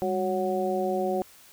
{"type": "harmonic tone with a mistuned harmonic", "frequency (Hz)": 185, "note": "F#3", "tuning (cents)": 0, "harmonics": [1, 2, 3, 4], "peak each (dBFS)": [-32, -28, -30, -30], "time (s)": [0.02, 1.22], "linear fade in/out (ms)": 0, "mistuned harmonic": 1, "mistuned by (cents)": 130, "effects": ["white hiss -53 dBFS RMS until 1.52 s"]}